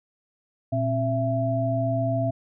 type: tone cluster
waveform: sine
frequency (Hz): 119.1 / 266.9 / 667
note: A#2 / C4 / E5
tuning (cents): +38 / +35 / +20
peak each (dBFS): -25 / -29 / -25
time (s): 0.72-2.31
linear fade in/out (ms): 10
effects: none